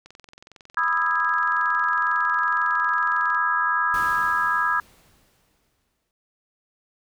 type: click train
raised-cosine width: 0.2 ms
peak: -28 dBFS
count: 73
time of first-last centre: 0.06-3.348 s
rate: 21.9 Hz
type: chord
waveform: sine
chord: E major seventh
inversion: second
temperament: just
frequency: 988.9 / 1236.1 / 1318.5 / 1648.1 Hz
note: B5 / D#6 / E6 / G#6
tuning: +2 / -12 / 0 / -14 cents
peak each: -26 / -25 / -26 / -23 dBFS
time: 0.77-4.8 s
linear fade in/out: 2 ms
type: noise with exponential decay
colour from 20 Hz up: pink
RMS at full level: -37 dBFS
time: 3.94-6.11 s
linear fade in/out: 1 ms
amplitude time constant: 470 ms
effects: none